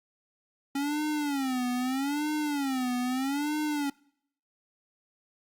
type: tone with vibrato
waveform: square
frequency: 273.9 Hz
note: C#4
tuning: 21 cents flat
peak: -28 dBFS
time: 0.75-3.9 s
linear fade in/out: 5 ms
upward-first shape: sine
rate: 0.79 Hz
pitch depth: 180 cents each way
effects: noise-tail reverb RT60 0.7 s tail -25 dB re dry + Opus 48 kbps